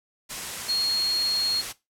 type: tone in noise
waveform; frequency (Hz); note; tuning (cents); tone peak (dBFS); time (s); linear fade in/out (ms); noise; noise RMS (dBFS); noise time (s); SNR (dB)
sine; 4286; C8; +41; -22; 0.68-1.62; 20; white; -33; 0.29-1.73; +8
effects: noise-tail reverb RT60 0.2 s tail -17 dB re dry + low-pass 11000 Hz 12 dB/octave